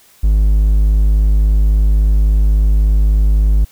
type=tone; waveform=triangle; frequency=51.8 Hz; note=G#1; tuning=4 cents flat; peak=-6 dBFS; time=0.23-3.65 s; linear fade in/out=10 ms; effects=white hiss -48 dBFS RMS until 3.71 s